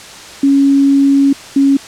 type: tone pair in turn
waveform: sine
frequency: 277.2 / 276 Hz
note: C#4 / C#4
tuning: 0 / -7 cents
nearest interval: unison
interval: 7 cents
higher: first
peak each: -6 dBFS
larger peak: neither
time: 0.43-1.33 / 1.56-1.77 s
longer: first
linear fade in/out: 5 ms
effects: white hiss -32 dBFS RMS until 1.87 s + low-pass 7000 Hz 12 dB/octave